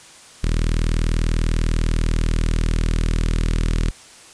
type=tone with notch filter; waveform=sawtooth; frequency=40.09 Hz; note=E1; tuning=47 cents flat; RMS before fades=-19 dBFS; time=0.43-3.91 s; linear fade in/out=10 ms; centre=750 Hz; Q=0.65; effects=white hiss -44 dBFS RMS until 4.33 s + resampled to 22050 Hz